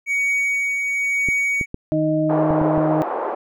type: tone with tremolo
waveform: triangle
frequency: 2247 Hz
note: C#7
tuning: 23 cents sharp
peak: -15 dBFS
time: 0.06-1.66 s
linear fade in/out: 50 ms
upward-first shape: triangle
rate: 0.99 Hz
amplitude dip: 35%
type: clicks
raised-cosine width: 3 ms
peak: -14 dBFS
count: 6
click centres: 1.287 / 1.612 / 1.744 / 2.507 / 2.615 / 2.778 s
type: harmonic tone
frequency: 155.56 Hz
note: D#3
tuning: in tune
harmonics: 1 / 2 / 4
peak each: -23 / -19 / -21 dBFS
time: 1.92-3.02 s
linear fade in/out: 0 ms
type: band-pass noise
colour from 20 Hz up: white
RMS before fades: -24 dBFS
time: 2.29-3.35 s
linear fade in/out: 10 ms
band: 380 to 940 Hz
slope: 24 dB/octave
effects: none